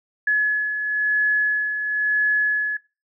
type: beating tone pair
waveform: sine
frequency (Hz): 1700 / 1700.99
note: G#6 / G#6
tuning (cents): +40 / +41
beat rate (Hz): 0.99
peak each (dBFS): -27 / -18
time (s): 0.27-2.77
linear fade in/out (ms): 5
effects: noise-tail reverb RT60 0.3 s tail -22 dB re dry